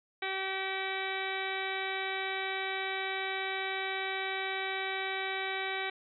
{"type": "harmonic tone with a mistuned harmonic", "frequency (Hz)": 383.6, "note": "G4", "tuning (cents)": -37, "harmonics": [1, 2, 3, 4, 5, 6, 7, 8, 9, 10], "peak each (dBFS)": [-40, -39, -45, -41, -40, -38, -50, -47, -48, -43], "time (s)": [0.22, 5.9], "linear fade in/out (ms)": 5, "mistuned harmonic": 7, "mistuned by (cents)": -27, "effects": []}